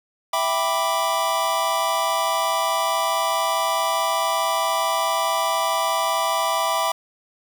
square chord, E minor seventh, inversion none, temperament equal, 659.3 / 784 / 987.8 / 1174.7 Hz, E5 / G5 / B5 / D6, 0 / 0 / 0 / 0 cents, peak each -26 / -28 / -25 / -26 dBFS, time 0.33-6.92 s, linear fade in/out 5 ms, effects 8-bit

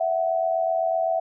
sine tone pair together, 659.3 / 747.2 Hz, E5 / F#5, 0 / +17 cents, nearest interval major second, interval 217 cents, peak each -22 / -25 dBFS, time 0-1.2 s, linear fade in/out 10 ms, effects none

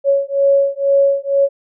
sine beating tone pair, 554.4 / 556.5 Hz, C#5 / C#5, 0 / +7 cents, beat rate 2.1 Hz, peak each -14 dBFS, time 0.04-1.49 s, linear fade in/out 50 ms, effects none

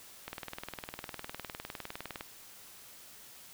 click train, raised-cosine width 0.3 ms, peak -23 dBFS, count 39, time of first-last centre 0.28-2.209 s, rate 19.7 Hz, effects white hiss -53 dBFS RMS until 3.53 s

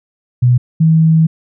sine tone pair in turn, 123.47 / 160.78 Hz, B2 / E3, 0 / -43 cents, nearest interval perfect fourth, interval 457 cents, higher second, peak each -6 dBFS, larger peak neither, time 0.42-0.58 / 0.8-1.27 s, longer second, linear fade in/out 10 ms, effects none

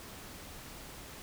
silence, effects pink hiss -48 dBFS RMS until 1.22 s

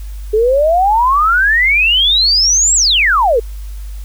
sine exponential two-way sweep, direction up then down, 417.2 to 7830 to 424.9 Hz, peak -8 dBFS, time 0.33-3.4 s, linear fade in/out 10 ms, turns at 2.75 s, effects added 50 Hz sine -23 dBFS peak until 4.04 s + white hiss -44 dBFS RMS until 4.04 s

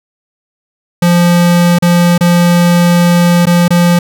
square tone with dropouts, 174 Hz, F3, 6 cents flat, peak -6 dBFS, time 1.02-3.99 s, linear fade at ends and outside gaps 5 ms, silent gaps 1.787-1.823 / 2.179-2.208 / 3.456-3.468 / 3.681-3.705 s, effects none

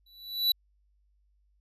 square tone with exponential growth, 3951 Hz, B7, in tune, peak -20 dBFS, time 0.06-0.52 s, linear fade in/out 5 ms, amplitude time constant 99 ms, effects added 50 Hz sine -65 dBFS peak until 1.6 s + resampled to 32000 Hz

